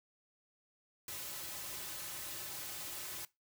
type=noise with comb filter; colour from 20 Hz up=white; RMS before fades=-44 dBFS; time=1.08-3.25 s; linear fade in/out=2 ms; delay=4.3 ms; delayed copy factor=-0.7; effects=noise-tail reverb RT60 0.2 s tail -20 dB re dry